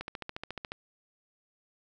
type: click train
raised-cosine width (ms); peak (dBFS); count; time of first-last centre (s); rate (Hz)
0.3; -21; 11; 0.01-0.719; 14.1
effects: none